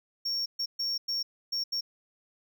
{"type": "tone bursts at uneven times", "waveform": "triangle", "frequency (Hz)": 5510, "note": "F8", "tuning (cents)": -24, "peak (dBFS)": -27, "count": 6, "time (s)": [[0.25, 0.46], [0.59, 0.66], [0.79, 0.98], [1.08, 1.23], [1.52, 1.64], [1.72, 1.81]], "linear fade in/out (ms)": 10, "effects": []}